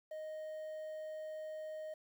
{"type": "tone with quantisation", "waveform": "triangle", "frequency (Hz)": 622.3, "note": "D#5", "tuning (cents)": 0, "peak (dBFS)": -40, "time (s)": [0.11, 1.94], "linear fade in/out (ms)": 5, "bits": 11, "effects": []}